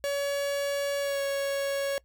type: tone with pitch glide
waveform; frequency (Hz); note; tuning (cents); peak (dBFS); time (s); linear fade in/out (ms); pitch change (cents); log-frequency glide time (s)
45% pulse; 565 to 555.6; C#5 to C#5; +33 to +4; -27; 0.04-1.98; 0; -29; 1-1.21
effects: noise-tail reverb RT60 0.1 s tail -23 dB re dry + added 60 Hz sine -61 dBFS peak until 2.04 s